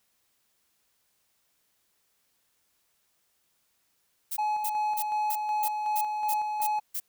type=noise bursts; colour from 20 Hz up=violet; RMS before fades=-32 dBFS; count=9; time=4.31-7.001 s; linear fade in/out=10 ms; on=59 ms; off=270 ms
type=tone with tremolo; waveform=triangle; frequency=848 Hz; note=G#5; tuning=36 cents sharp; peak=-23 dBFS; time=4.38-6.8 s; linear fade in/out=10 ms; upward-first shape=square; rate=2.7 Hz; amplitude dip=35%
effects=white hiss -72 dBFS RMS until 7.08 s